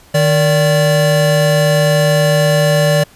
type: tone pair together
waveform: square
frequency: 153.99 / 581 Hz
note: D#3 / D5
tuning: -18 / -19 cents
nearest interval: octave + major seventh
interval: 2299 cents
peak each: -13 dBFS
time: 0.14-3.04 s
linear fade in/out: 10 ms
effects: pink hiss -45 dBFS RMS until 3.15 s + resampled to 32000 Hz